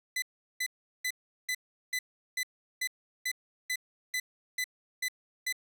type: tone bursts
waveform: sawtooth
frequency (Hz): 2007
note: B6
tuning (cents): +27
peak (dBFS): -26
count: 13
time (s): 0.16-5.526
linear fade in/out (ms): 5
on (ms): 62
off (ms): 380
effects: none